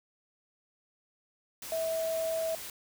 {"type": "tone in noise", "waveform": "sine", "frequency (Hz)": 650, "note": "E5", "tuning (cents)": -24, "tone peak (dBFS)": -29, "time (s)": [1.72, 2.55], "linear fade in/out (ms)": 2, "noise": "white", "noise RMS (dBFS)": -42, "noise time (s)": [1.62, 2.7], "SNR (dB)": 10, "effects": []}